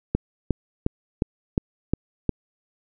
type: click train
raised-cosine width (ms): 3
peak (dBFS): -7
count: 7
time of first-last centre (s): 0.15-2.293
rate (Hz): 2.8
effects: none